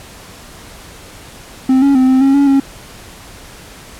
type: tone with pitch steps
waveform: triangle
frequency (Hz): 261.4 / 278.6 / 258.7 / 260.8 / 272.1 / 281.5 / 273.4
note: C4 / C#4 / C4 / C4 / C#4 / C#4 / C#4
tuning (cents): -1 / +9 / -19 / -5 / -32 / +27 / -24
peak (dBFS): -5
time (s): 1.69-2.6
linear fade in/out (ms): 5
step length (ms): 130
effects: pink hiss -36 dBFS RMS until 3.99 s + low-pass 12000 Hz 12 dB/octave